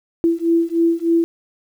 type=beating tone pair; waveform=sine; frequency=332.7 / 336 Hz; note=E4 / E4; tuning=+16 / +33 cents; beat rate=3.3 Hz; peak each=-17 dBFS; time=0.24-1.24 s; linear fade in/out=0 ms; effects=8-bit